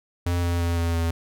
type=tone with pitch steps; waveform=square; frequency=87.31 / 86.31 / 85.32 / 84.34 / 83.37 Hz; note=F2 / F2 / F2 / E2 / E2; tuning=0 / -20 / -40 / +40 / +20 cents; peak=-22 dBFS; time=0.26-1.11 s; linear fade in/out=5 ms; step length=170 ms; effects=none